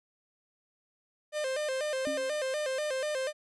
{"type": "tone with vibrato", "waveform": "45% pulse", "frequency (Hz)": 563, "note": "C#5", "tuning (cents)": 27, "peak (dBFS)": -30, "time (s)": [1.32, 3.33], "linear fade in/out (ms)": 50, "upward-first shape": "square", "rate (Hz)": 4.1, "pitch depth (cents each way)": 120}
{"type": "tone with exponential decay", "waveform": "sine", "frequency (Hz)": 273.7, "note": "C#4", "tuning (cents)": -22, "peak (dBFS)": -31, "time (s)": [2.07, 2.42], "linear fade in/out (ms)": 0, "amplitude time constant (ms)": 76}
{"effects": ["resampled to 24000 Hz"]}